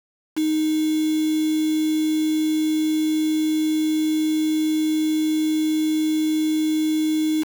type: tone with quantisation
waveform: sine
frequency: 311.1 Hz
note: D#4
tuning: in tune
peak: -18 dBFS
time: 0.36-7.44 s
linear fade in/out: 20 ms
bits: 5
effects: none